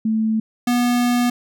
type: tone pair in turn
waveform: sine / square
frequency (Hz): 220 / 243.4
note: A3 / B3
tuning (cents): 0 / -25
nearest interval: major second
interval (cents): 175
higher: second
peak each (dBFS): -16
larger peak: neither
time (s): 0.05-0.4 / 0.67-1.3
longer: second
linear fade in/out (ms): 5
effects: none